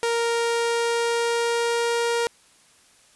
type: tone with pitch glide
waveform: sawtooth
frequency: 466.2 to 469.4 Hz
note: A#4 to A#4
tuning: 0 to +12 cents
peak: -17 dBFS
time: 0.03-2.27 s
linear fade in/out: 0 ms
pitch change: +12 cents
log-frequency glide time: 0.29-1.93 s
effects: white hiss -56 dBFS RMS until 3.15 s + resampled to 24000 Hz